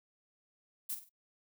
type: noise with echo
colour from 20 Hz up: violet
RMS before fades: -37 dBFS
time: 0.89-0.95 s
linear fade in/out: 10 ms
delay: 48 ms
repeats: 3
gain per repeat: -9 dB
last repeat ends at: 1.094 s
effects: noise-tail reverb RT60 0.1 s tail -24 dB re dry